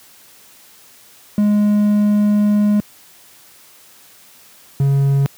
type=tone pair in turn; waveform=triangle; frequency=207.7 / 138.62 Hz; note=G#3 / C#3; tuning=0 / 0 cents; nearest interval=perfect fifth; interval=700 cents; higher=first; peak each=-9 dBFS; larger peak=neither; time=1.38-2.8 / 4.8-5.26 s; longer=first; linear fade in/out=0 ms; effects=white hiss -46 dBFS RMS until 5.37 s + high-pass 80 Hz 12 dB/octave